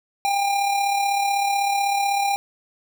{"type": "tone with amplitude modulation", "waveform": "square", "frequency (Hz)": 800, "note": "G5", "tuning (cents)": 35, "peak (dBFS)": -18, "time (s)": [0.25, 2.36], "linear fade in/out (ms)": 0, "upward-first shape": "sine", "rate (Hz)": 36, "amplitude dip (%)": 40, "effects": []}